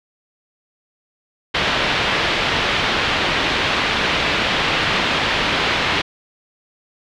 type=low-pass noise; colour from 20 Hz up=white; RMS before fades=-19 dBFS; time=1.54-6.02 s; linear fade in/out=10 ms; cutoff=3500 Hz; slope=24 dB/octave; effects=none